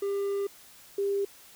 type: tone pair in turn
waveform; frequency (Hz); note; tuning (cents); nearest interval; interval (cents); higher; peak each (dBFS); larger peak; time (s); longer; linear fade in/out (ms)
triangle / sine; 398.9 / 398.9; G4 / G4; +30 / +30; unison; 0; neither; -25; neither; 0.02-0.47 / 0.98-1.25; first; 5
effects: white hiss -53 dBFS RMS until 1.55 s